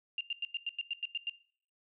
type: tone bursts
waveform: sine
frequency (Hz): 2794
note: F7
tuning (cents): 0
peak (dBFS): -31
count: 10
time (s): 0.18-1.297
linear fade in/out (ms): 2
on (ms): 28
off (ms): 93
effects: noise-tail reverb RT60 0.5 s tail -19 dB re dry